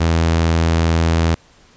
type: tone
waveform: sawtooth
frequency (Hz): 82.41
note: E2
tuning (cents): 0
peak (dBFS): -9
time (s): 0-1.35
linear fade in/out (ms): 10
effects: pink hiss -50 dBFS RMS until 1.76 s + resampled to 16000 Hz